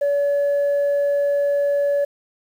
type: tone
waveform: sine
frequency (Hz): 570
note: C#5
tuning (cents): +48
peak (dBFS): -14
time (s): 0.01-2.05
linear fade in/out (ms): 10
effects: tanh soft clip ceiling -15 dBFS + 8-bit

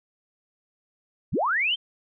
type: linear sweep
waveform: sine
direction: up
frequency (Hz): 40.75 to 3210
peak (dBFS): -21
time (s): 1.32-1.76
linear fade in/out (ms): 20
effects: none

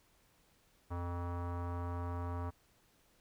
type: tone with low-pass filter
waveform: square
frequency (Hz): 87.31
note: F2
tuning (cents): 0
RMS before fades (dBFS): -39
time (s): 0.9-2.51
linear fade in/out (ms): 20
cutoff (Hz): 1100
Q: 3
effects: pink hiss -70 dBFS RMS until 3.2 s

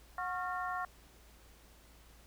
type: harmonic tone with a mistuned harmonic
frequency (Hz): 364.8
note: F#4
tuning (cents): -24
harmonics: 2 / 3 / 4 / 5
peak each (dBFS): -39 / -39 / -41 / -45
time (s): 0.18-0.85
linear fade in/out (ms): 2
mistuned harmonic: 4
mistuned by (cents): -88
effects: added 56 Hz sine -60 dBFS peak until 2.26 s + pink hiss -62 dBFS RMS until 2.26 s

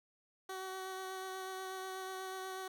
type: tone with vibrato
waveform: 15% pulse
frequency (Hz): 377.5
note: F#4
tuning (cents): +35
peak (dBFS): -35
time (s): 0.49-2.68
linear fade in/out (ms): 5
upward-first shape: sine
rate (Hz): 8.2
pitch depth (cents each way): 13
effects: none

